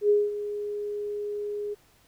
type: tone with ADSR envelope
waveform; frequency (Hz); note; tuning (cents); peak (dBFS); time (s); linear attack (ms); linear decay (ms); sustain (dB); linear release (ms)
sine; 413.9; G#4; -6; -16; 0.01-1.75; 86; 210; -13; 21
effects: pink hiss -61 dBFS RMS until 2.07 s